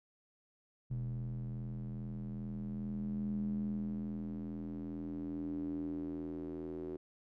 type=tone with band-pass filter sweep; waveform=square; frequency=41.2 Hz; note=E1; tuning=in tune; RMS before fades=-40 dBFS; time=0.9-6.97 s; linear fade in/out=10 ms; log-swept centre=140 to 350 Hz; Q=7.1; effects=none